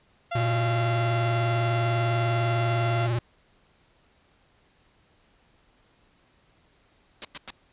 sawtooth tone, 688 Hz, F5, 26 cents flat, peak -24 dBFS, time 0.31-3.07 s, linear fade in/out 10 ms
square tone with vibrato, 118.3 Hz, A#2, 26 cents sharp, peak -24 dBFS, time 0.35-3.19 s, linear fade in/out 5 ms, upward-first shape triangle, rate 20 Hz, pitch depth 100 cents each way
white noise bursts, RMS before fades -33 dBFS, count 3, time 7.22-7.504 s, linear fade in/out 0 ms, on 28 ms, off 100 ms
effects pink hiss -63 dBFS RMS until 7.72 s + resampled to 8000 Hz

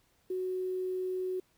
sine tone with quantisation, 370.2 Hz, F#4, 1 cent sharp, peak -31 dBFS, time 0.3-1.4 s, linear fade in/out 5 ms, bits 10, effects pink hiss -70 dBFS RMS until 1.57 s

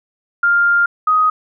sine tone pair in turn, 1400 / 1253 Hz, F6 / D#6, +4 / +12 cents, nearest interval major second, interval 192 cents, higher first, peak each -10 dBFS, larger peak neither, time 0.43-0.86 / 1.07-1.3 s, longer first, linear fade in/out 5 ms, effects none

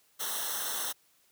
white noise with comb filter, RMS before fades -34 dBFS, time 0.19-0.93 s, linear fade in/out 20 ms, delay 0.42 ms, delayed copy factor -0.95, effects white hiss -67 dBFS RMS until 1.31 s + high-pass 60 Hz 12 dB/octave

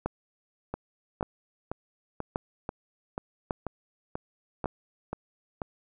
two click trains, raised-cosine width 1 ms, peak -14 / -18 dBFS, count 5 / 11, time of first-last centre 0.06-4.658 / 0.74-5.618 s, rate 0.87 / 2.05 Hz, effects none

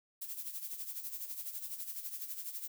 violet noise with tremolo, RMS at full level -40 dBFS, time 0.21-2.68 s, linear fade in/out 10 ms, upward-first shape sine, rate 12 Hz, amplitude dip 65%, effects none

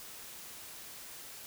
silence, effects white hiss -48 dBFS RMS until 1.46 s

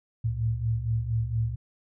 sine tone cluster, 69.9 / 110.1 / 114.4 Hz, C#2 / A2 / A#2, +15 / +2 / -32 cents, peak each -34 / -31 / -26 dBFS, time 0.24-1.56 s, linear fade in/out 10 ms, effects none

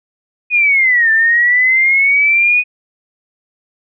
sine linear two-way sweep, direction down then up, 2489 to 1768 to 2489 Hz, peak -8 dBFS, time 0.5-2.64 s, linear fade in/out 50 ms, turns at 1.11 s, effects none

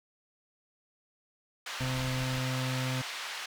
white band-pass noise, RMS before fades -39 dBFS, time 1.66-3.46 s, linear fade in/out 5 ms, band 870 to 3500 Hz, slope 12 dB/octave
brown noise with tremolo, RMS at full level -43 dBFS, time 1.8-2.4 s, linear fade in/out 2 ms, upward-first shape triangle, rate 5.7 Hz, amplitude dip 55%
35% pulse tone, 129.2 Hz, C3, 21 cents flat, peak -29 dBFS, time 1.8-3.02 s, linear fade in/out 10 ms
effects none

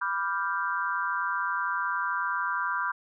sine chord, G dominant seventh, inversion first, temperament equal, 987.8 / 1174.7 / 1396.9 / 1568 Hz, B5 / D6 / F6 / G6, 0 / 0 / 0 / 0 cents, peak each -32 dBFS, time 0.01-2.92 s, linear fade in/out 10 ms, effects none

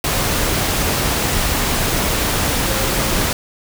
sine tone in noise, 535 Hz, C5, 38 cents sharp, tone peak -27 dBFS, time 2.68-3.11 s, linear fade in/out 2 ms, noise pink, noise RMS -18 dBFS, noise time 0.04-3.33 s, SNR -12 dB, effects none

